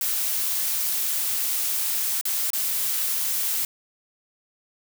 blue noise with dropouts, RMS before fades -25 dBFS, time 0.01-3.65 s, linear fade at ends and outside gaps 2 ms, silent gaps 2.212-2.253 / 2.504-2.532 s, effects none

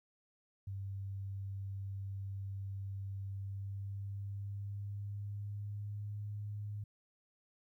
sine tone with pitch glide, 98 to 103.71 Hz, G2 to G#2, 0 to -2 cents, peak -39 dBFS, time 0.67-6.84 s, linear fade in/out 5 ms, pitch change +98 cents, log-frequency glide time 3.3-6.2 s, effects 13-bit

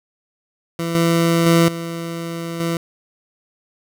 20% pulse tone with level steps, 167.4 Hz, E3, 27 cents sharp, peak -16 / -9 / -6 / -20 / -14 dBFS, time 0.79-2.77 s, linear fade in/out 2 ms, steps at 0.95 / 1.46 / 1.68 / 2.6 s, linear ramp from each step 2 ms, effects none

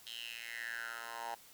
10% pulse tone with high-pass filter sweep, 116.54 Hz, A#2, in tune, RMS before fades -44 dBFS, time 0.06-1.35 s, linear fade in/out 10 ms, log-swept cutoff 3400 to 840 Hz, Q 6.3, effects white hiss -59 dBFS RMS until 1.53 s

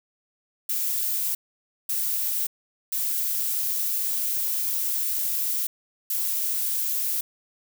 violet noise bursts at uneven times, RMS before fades -26 dBFS, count 4, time 0.69-1.35 / 1.89-2.47 / 2.92-5.67 / 6.1-7.21 s, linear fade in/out 5 ms, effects none

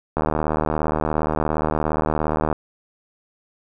click train, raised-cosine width 1 ms, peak -7 dBFS, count 183, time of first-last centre 0.17-2.528 s, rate 77.2 Hz, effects none

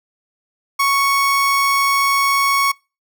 30% pulse tone, 1109 Hz, C#6, in tune, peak -11 dBFS, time 0.79-2.72 s, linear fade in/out 10 ms, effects noise-tail reverb RT60 0.3 s tail -26 dB re dry

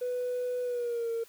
triangle tone with pitch glide, 495.5 to 459.7 Hz, B4 to A#4, +6 to -24 cents, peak -26 dBFS, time 0.01-1.24 s, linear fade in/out 10 ms, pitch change -130 cents, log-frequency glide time 0.63-1.11 s, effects tanh soft clip ceiling -26 dBFS + white hiss -57 dBFS RMS until 1.28 s

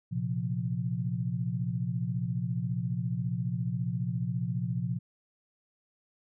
sine chord, Bb suspended second, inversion none, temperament just, 116.54 / 131.11 / 174.81 Hz, Bb2 / C3 / F3, 0 / +4 / +2 cents, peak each -33 dBFS, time 0.11-4.99 s, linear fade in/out 20 ms, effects none

